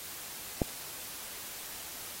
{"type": "click", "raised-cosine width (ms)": 2, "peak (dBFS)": -12, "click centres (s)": 0.618, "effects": ["white hiss -43 dBFS RMS until 2.2 s", "AAC 48 kbps"]}